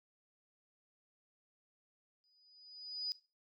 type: tone with exponential growth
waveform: sine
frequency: 4955 Hz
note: D#8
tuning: 8 cents flat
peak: -34 dBFS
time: 2.24-3.12 s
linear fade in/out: 0 ms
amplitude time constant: 190 ms
effects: noise-tail reverb RT60 0.3 s tail -17 dB re dry